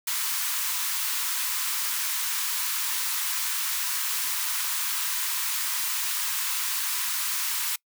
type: high-pass noise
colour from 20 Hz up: white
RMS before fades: -28 dBFS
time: 0.07-7.76 s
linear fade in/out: 5 ms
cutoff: 890 Hz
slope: 96 dB/octave
effects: noise-tail reverb RT60 0.1 s tail -25 dB re dry